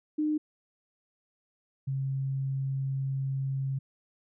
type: tone pair in turn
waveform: sine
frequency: 304.4 / 135.13 Hz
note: D#4 / C#3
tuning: -38 / -44 cents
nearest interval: octave + major second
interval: 1406 cents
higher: first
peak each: -25 / -28 dBFS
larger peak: first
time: 0.18-0.38 / 1.87-3.79 s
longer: second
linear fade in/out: 10 ms
effects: none